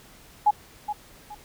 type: tone with echo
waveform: sine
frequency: 837 Hz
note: G#5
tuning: 13 cents sharp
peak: -14 dBFS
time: 0.46-0.51 s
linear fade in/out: 10 ms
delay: 420 ms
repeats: 2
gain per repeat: -11 dB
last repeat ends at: 1.35 s
effects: pink hiss -51 dBFS RMS until 1.44 s